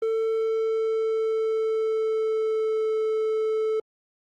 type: tone with pitch glide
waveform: triangle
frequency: 446.4 to 437.5 Hz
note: A4 to A4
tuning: +25 to -10 cents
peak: -20 dBFS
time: 0.02-3.8 s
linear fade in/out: 5 ms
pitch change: -35 cents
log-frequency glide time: 0.18-2.94 s
effects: Opus 24 kbps